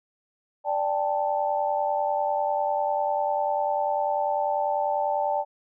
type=chord; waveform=sine; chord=D suspended fourth; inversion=none; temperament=equal with one note detuned; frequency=587.3 / 789.9 / 880 Hz; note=D5 / G5 / A5; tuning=0 / +13 / 0 cents; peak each=-27 dBFS; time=0.64-5.45 s; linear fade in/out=50 ms; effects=none